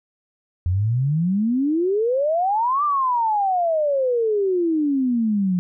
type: exponential two-way sweep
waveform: sine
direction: up then down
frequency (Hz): 85.4 to 1201 to 175.3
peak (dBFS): -17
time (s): 0.66-5.59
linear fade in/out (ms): 0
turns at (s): 2.84
effects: none